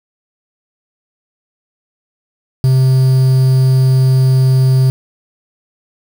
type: tone with quantisation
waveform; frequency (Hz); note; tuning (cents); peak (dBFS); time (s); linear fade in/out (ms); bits
triangle; 130.81; C3; 0; -5; 2.64-4.9; 0; 5
effects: none